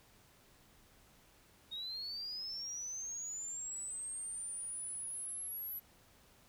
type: linear sweep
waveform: sine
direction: up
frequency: 3706 to 11840 Hz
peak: -39 dBFS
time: 1.71-5.8 s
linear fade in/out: 20 ms
effects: tanh soft clip ceiling -36 dBFS + pink hiss -65 dBFS RMS until 6.48 s